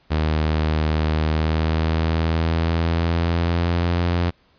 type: tone with pitch glide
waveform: sawtooth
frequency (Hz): 77.78 to 86.8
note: D#2 to F2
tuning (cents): 0 to -10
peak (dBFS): -14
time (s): 0.1-4.31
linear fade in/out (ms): 20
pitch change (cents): +190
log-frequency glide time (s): 1.14-3.99
effects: pink hiss -59 dBFS RMS until 4.58 s + resampled to 11025 Hz